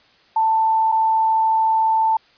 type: tone with dropouts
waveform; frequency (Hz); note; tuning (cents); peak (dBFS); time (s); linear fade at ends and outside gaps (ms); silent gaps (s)
sine; 887; A5; +14; -14; 0.36-2.17; 5; 0.918-0.922
effects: white hiss -54 dBFS RMS until 2.37 s + resampled to 11025 Hz